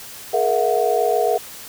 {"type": "tone cluster", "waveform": "sine", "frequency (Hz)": [425.6, 472.3, 664, 732], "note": ["G#4", "A#4", "E5", "F#5"], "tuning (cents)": [42, 23, 12, -19], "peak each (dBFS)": -21, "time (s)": [0.33, 1.38], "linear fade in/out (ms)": 10, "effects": ["white hiss -37 dBFS RMS until 1.68 s"]}